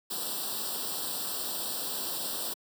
white noise with comb filter, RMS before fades -34 dBFS, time 0.1-2.54 s, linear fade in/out 10 ms, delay 0.23 ms, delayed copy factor +0.95, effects high-pass 200 Hz 12 dB/octave

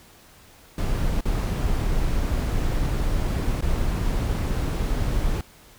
brown noise with dropouts, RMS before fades -23 dBFS, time 0.78-5.41 s, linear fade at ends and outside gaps 2 ms, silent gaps 1.209-1.254 / 3.609-3.623 s, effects pink hiss -51 dBFS RMS until 5.78 s

